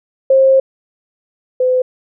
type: tone pair in turn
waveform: sine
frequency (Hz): 533 / 508.6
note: C5 / C5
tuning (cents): +32 / -49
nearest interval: minor second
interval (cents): 81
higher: first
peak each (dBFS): -6 / -10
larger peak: first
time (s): 0.3-0.6 / 1.6-1.82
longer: first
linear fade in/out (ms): 5
effects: none

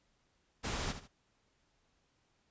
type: noise with echo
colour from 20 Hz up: pink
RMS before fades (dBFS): -37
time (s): 0.63-0.93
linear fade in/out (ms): 20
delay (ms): 75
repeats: 2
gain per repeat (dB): -10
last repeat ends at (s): 1.08
effects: pink hiss -75 dBFS RMS until 2.5 s + resampled to 16000 Hz

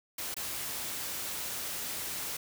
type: noise with dropouts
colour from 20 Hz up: white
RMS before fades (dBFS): -37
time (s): 0.18-2.37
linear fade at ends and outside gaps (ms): 5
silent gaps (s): 0.343-0.365
effects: none

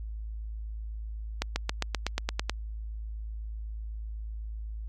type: accelerating click train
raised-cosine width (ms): 0.2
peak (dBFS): -10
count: 10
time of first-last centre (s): 1.42-2.496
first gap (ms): 140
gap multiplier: 0.96
effects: added 54 Hz sine -34 dBFS peak until 4.88 s + MP3 64 kbps

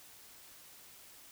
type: silence
effects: white hiss -56 dBFS RMS until 1.31 s

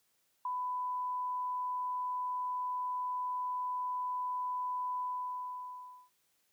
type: tone with ADSR envelope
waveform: sine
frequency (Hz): 998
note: B5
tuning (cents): +18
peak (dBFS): -31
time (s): 0.45-6.1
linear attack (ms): 4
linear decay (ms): 9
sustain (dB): -2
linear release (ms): 1100
effects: white hiss -75 dBFS RMS until 6.52 s + high-pass 60 Hz 12 dB/octave

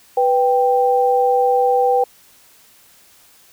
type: tone pair together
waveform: sine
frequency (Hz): 493.9 / 785.6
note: B4 / G5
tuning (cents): 0 / +4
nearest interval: minor sixth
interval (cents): 804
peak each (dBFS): -15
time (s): 0.17-2.04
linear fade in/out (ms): 5
effects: white hiss -50 dBFS RMS until 3.52 s

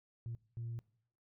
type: tone bursts at uneven times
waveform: sine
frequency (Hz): 116.54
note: A#2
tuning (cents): 0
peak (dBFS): -38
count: 2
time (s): 0.26-0.35 / 0.57-0.79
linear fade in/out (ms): 0
effects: noise-tail reverb RT60 0.6 s tail -22 dB re dry + tanh soft clip ceiling -36 dBFS

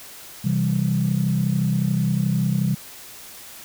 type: chord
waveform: sine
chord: C major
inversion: none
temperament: equal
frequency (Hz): 130.81 / 164.81 / 196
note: C3 / E3 / G3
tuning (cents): 0 / 0 / 0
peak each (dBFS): -22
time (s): 0.44-2.75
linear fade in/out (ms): 10
effects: tanh soft clip ceiling -10 dBFS + white hiss -41 dBFS RMS until 3.64 s

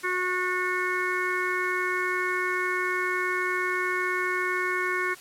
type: harmonic tone with a mistuned harmonic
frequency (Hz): 365.2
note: F#4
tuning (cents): -23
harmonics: 1 / 3 / 4 / 5 / 6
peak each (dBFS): -31 / -31 / -31 / -31 / -31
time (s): 0.03-5.15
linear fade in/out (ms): 20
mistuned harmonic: 5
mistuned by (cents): -22
effects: white hiss -47 dBFS RMS until 5.2 s + low-pass 11000 Hz 12 dB/octave

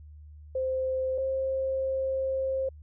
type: tone pair in turn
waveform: sine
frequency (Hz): 521 / 530.7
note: C5 / C5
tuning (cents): -7 / +24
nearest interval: unison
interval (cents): 31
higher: second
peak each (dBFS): -26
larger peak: neither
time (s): 0.55-1.18 / 1.18-2.69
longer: second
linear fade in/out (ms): 5
effects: added 75 Hz sine -45 dBFS peak until 2.82 s

